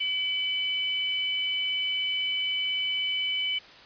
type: tone pair together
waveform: sine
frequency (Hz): 2297 / 3007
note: D7 / F#7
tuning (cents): -39 / +27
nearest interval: perfect fourth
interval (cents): 466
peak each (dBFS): -31 / -27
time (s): 0-3.59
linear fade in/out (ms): 10
effects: white hiss -49 dBFS RMS until 3.85 s + resampled to 11025 Hz